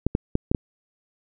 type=clicks; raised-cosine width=3 ms; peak=-7 dBFS; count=5; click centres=0.066 / 0.151 / 0.354 / 0.515 / 0.548 s; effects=none